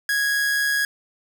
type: tone with amplitude modulation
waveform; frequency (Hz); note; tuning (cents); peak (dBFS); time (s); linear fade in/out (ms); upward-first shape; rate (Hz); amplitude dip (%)
45% pulse; 1657; G#6; -4; -18; 0.09-0.85; 2; sine; 144; 30
effects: none